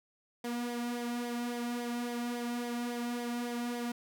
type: tone with flanger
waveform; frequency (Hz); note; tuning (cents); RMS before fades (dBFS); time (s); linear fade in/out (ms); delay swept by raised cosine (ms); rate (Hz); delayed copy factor
sawtooth; 240; B3; -49; -36; 0.44-3.92; 5; 0.72 to 2.42; 3.6; -0.6
effects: none